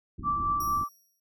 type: low-pass noise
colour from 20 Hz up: pink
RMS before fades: -39 dBFS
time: 0.18-0.84 s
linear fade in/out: 5 ms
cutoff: 360 Hz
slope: 96 dB/octave
type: tone with tremolo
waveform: sine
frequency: 1166 Hz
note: D6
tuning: 13 cents flat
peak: -23 dBFS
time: 0.23-0.89 s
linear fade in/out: 50 ms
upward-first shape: triangle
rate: 4.4 Hz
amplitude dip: 45%
type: tone with exponential decay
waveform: 15% pulse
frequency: 5670 Hz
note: F8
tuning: 25 cents sharp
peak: -30 dBFS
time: 0.6-1.2 s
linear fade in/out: 5 ms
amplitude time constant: 130 ms
effects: none